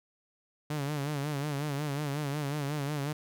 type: tone with vibrato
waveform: sawtooth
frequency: 144.9 Hz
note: D3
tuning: 23 cents flat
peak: -27 dBFS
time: 0.7-3.13 s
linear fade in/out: 5 ms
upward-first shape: sine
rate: 5.5 Hz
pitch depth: 88 cents each way
effects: none